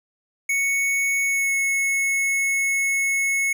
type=tone with pitch glide; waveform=square; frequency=2217 to 2193 Hz; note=C#7 to C#7; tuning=0 to -19 cents; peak=-20 dBFS; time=0.49-3.53 s; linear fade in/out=5 ms; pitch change=-19 cents; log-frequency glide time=1.24-1.53 s; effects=none